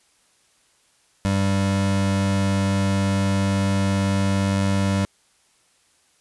square tone pair together, 98 / 195.85 Hz, G2 / G3, 0 / -1 cents, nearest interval octave, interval 1199 cents, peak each -22 dBFS, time 1.25-5.05 s, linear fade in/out 0 ms, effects white hiss -61 dBFS RMS until 6.2 s + resampled to 24000 Hz

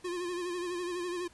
square tone with vibrato, 353.6 Hz, F4, 22 cents sharp, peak -34 dBFS, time 0.04-1.28 s, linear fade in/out 10 ms, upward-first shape sine, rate 12 Hz, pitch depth 53 cents each way, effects pink hiss -60 dBFS RMS until 1.33 s + resampled to 24000 Hz

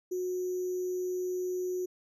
sine tone with sample-and-hold, 364.7 Hz, F#4, 25 cents flat, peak -30 dBFS, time 0.11-1.86 s, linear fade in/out 10 ms, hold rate 6300 Hz, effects resampled to 32000 Hz

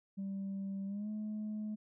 sine tone with pitch glide, 195.4 to 213.1 Hz, G3 to G#3, -5 to +45 cents, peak -35 dBFS, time 0.17-1.76 s, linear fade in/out 20 ms, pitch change +150 cents, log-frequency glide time 0.86-1.09 s, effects tanh soft clip ceiling -35 dBFS

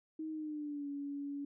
sine tone with pitch glide, 314.7 to 283.6 Hz, D#4 to C#4, +20 to +40 cents, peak -38 dBFS, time 0.19-1.45 s, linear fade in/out 5 ms, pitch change -180 cents, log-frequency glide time 0.3-0.88 s, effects none

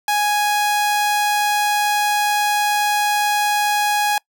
sawtooth tone, 830.6 Hz, G#5, in tune, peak -12 dBFS, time 0.08-4.18 s, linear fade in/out 2 ms, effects noise-tail reverb RT60 0.1 s tail -25 dB re dry

